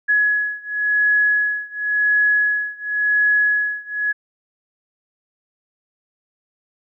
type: beating tone pair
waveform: sine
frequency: 1685 / 1685.93 Hz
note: G#6 / G#6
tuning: +25 / +26 cents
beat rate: 0.93 Hz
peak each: -18 / -19 dBFS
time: 0.08-4.13 s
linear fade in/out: 20 ms
effects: none